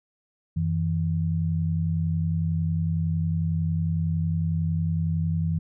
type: tone pair together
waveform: sine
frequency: 91.2 / 162.16 Hz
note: F#2 / E3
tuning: -24 / -28 cents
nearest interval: minor seventh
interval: 996 cents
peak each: -26 / -24 dBFS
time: 0.56-5.59 s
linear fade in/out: 10 ms
effects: none